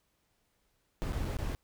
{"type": "noise with dropouts", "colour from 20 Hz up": "brown", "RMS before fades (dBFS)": -34, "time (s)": [1.02, 1.55], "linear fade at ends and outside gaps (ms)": 0, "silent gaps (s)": [[1.124, 1.131], [1.247, 1.251], [1.369, 1.387]], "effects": ["pink hiss -75 dBFS RMS until 1.63 s"]}